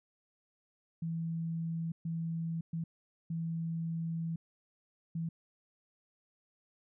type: tone bursts at uneven times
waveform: sine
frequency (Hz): 164.81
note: E3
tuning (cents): 0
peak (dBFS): -33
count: 5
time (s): 1.02-1.92 / 2.05-2.61 / 2.73-2.84 / 3.3-4.36 / 5.15-5.29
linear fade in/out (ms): 5
effects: none